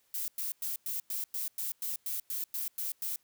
violet noise bursts, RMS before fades -35 dBFS, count 13, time 0.14-3.16 s, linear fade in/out 2 ms, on 140 ms, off 100 ms, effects white hiss -71 dBFS RMS until 3.23 s

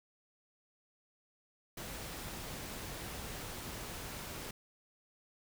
pink noise, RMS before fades -44 dBFS, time 1.77-4.51 s, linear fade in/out 5 ms, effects none

